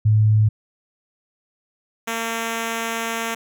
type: tone pair in turn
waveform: sine / 5% pulse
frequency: 107.6 / 228 Hz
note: A2 / A#3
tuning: -38 / -38 cents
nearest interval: octave + minor second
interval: 1300 cents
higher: second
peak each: -12 dBFS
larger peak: neither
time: 0.05-0.49 / 2.07-3.35 s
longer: second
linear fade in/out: 10 ms
effects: none